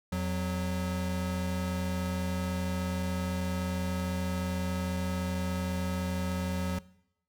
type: tone pair together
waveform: square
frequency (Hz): 85.6 / 183.06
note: F2 / F#3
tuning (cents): -34 / -18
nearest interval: octave + minor second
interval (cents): 1316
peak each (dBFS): -34 / -32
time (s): 0.12-6.79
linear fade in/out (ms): 5
effects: noise-tail reverb RT60 0.8 s tail -20 dB re dry